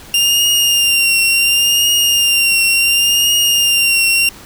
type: tone with vibrato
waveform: sawtooth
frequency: 2795 Hz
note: F7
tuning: 1 cent sharp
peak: -7 dBFS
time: 0.14-4.29 s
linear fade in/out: 2 ms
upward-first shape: triangle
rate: 0.7 Hz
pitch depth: 42 cents each way
effects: pink hiss -37 dBFS RMS until 4.45 s